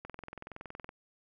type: click train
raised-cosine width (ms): 0.5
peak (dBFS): -28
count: 19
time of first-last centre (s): 0.05-0.891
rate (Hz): 21.4
effects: none

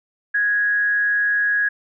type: tone with frequency modulation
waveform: sine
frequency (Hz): 1661.2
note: G#6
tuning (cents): 0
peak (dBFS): -16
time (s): 0.34-1.69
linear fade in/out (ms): 10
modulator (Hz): 199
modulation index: 0.24
effects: none

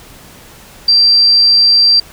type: tone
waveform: sine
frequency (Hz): 4707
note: D8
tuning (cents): +3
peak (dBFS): -5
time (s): 0.88-2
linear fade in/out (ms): 5
effects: pink hiss -38 dBFS RMS until 2.12 s

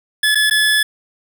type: tone with dropouts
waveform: 25% pulse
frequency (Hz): 1718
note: A6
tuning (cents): -42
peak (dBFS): -8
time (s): 0.23-0.83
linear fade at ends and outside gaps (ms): 5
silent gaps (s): 0.348-0.354 / 0.499-0.509
effects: 8-bit

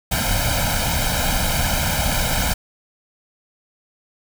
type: noise with comb filter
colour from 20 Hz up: pink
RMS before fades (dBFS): -20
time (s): 0.11-2.54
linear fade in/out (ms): 10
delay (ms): 1.3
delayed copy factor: +1
effects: none

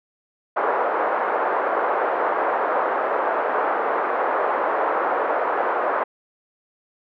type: band-pass noise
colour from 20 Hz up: pink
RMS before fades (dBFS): -22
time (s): 0.56-6.04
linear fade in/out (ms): 10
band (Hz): 460 to 1400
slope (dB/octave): 24
effects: none

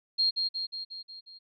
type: tone with echo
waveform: sine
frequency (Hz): 4230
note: C8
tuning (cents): +18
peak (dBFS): -22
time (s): 0.18-0.31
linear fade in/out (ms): 20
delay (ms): 180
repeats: 6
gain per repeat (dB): -4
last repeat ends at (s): 1.39
effects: none

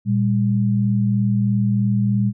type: tone pair together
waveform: sine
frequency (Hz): 117.3 / 200.4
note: A#2 / G3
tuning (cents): +11 / +38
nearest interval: major sixth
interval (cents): 927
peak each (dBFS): -18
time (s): 0.05-2.33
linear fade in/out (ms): 50
effects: none

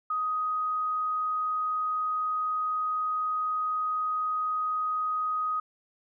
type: tone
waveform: sine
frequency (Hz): 1252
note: D#6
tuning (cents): +10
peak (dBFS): -26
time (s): 0.1-5.6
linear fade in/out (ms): 5
effects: none

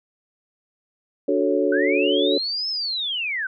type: chord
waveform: sine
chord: D major seventh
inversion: none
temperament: equal with one note detuned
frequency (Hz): 292.5 / 370 / 440 / 554.4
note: D4 / F#4 / A4 / C#5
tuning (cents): -7 / 0 / 0 / 0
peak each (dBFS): -23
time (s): 1.28-2.38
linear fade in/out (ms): 5
type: linear two-way sweep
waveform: sine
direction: up then down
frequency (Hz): 1473 to 5300 to 1473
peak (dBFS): -23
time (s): 1.72-3.47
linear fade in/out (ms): 5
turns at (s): 2.69
effects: none

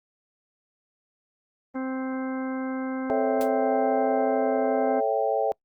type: harmonic tone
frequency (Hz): 261.6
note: C4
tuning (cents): 0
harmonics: 1 / 2 / 3 / 4 / 5 / 6 / 8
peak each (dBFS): -28 / -36 / -40 / -42 / -44 / -42 / -47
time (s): 1.74-5.01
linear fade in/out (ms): 20
type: chord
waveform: sine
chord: A dominant seventh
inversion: none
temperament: equal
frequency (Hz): 440 / 554.4 / 659.3 / 784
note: A4 / C#5 / E5 / G5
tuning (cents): 0 / 0 / 0 / 0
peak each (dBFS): -27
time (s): 3.1-5.52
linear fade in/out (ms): 0
type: noise with exponential decay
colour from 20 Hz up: white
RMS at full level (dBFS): -35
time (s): 3.41-3.51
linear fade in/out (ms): 0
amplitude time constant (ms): 21
effects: noise-tail reverb RT60 0.1 s tail -26 dB re dry + Opus 32 kbps

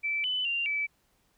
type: tone with pitch steps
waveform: sine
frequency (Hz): 2323 / 3008 / 2779 / 2306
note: D7 / F#7 / F7 / D7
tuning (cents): -20 / +28 / -9 / -32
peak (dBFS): -27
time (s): 0.03-0.87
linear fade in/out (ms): 20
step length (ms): 210
effects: pink hiss -70 dBFS RMS until 1.37 s

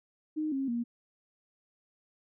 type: tone with pitch steps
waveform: sine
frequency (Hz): 308.5 / 270.1 / 236.5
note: D#4 / C#4 / A#3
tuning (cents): -15 / -45 / +25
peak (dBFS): -29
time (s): 0.36-0.84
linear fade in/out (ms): 20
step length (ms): 160
effects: none

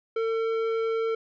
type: tone with tanh clipping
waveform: triangle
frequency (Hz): 450.9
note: A4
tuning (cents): +42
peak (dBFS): -26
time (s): 0.16-1.15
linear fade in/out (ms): 5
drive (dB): 16
effects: none

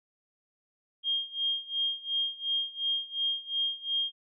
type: tone with tremolo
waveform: sine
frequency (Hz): 3225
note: G7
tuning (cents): +48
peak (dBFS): -25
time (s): 1.03-4.12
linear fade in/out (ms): 50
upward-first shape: sine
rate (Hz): 2.8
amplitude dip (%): 90
effects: none

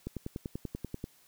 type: click train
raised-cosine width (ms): 3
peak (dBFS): -23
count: 11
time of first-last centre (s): 0.07-1.041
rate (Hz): 10.3
effects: white hiss -63 dBFS RMS until 1.27 s

